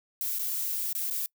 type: noise with dropouts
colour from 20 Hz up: violet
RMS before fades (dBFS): -31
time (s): 0.21-1.26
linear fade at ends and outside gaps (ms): 0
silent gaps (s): 0.386-0.394 / 0.928-0.951 / 1.099-1.109
effects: noise-tail reverb RT60 0.1 s tail -25 dB re dry